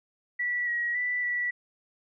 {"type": "tone with pitch steps", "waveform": "sine", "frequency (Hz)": [1952, 1906, 1975, 1953], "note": ["B6", "A#6", "B6", "B6"], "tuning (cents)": [-21, 38, 0, -20], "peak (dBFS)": -26, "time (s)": [0.39, 1.51], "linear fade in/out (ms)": 10, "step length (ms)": 280, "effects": []}